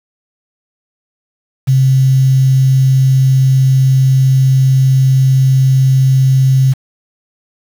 sine tone with quantisation, 132.3 Hz, C3, 20 cents sharp, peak -6 dBFS, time 1.67-6.74 s, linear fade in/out 20 ms, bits 5, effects none

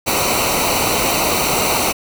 pink noise with comb filter, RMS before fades -17 dBFS, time 0.06-1.93 s, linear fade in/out 20 ms, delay 0.59 ms, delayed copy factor -0.75, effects none

